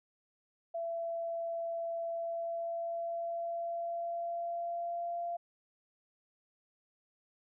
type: tone with pitch glide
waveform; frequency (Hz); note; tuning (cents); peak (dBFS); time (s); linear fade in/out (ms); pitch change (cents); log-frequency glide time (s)
sine; 671 to 689.1; E5 to F5; +31 to -23; -34; 0.74-5.37; 10; +46; 2.08-5.23
effects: none